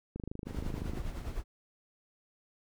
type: click train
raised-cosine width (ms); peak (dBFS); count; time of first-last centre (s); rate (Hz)
3; -26; 22; 0.16-0.974; 25.8
type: noise with tremolo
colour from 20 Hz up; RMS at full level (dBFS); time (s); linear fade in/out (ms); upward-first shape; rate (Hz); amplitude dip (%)
brown; -36; 0.45-1.44; 50; sine; 9.9; 50
effects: none